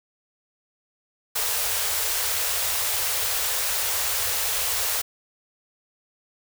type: band-stop noise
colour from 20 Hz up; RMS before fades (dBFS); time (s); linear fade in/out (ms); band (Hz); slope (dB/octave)
white; -25; 1.35-5.02; 10; 110 to 410; 96
effects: none